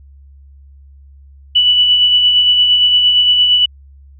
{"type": "tone with tremolo", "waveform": "sine", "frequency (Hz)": 2962, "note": "F#7", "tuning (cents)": 1, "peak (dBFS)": -6, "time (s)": [1.55, 3.66], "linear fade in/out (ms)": 10, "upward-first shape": "sine", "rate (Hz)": 8.7, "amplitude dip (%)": 35, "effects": ["added 69 Hz sine -38 dBFS peak until 4.19 s"]}